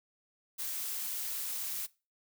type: noise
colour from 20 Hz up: blue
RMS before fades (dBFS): -37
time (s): 0.58-1.87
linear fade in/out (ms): 20
effects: noise-tail reverb RT60 0.3 s tail -21 dB re dry